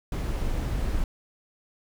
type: noise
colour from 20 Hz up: brown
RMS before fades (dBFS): -27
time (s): 0.12-1.04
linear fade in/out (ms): 2
effects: none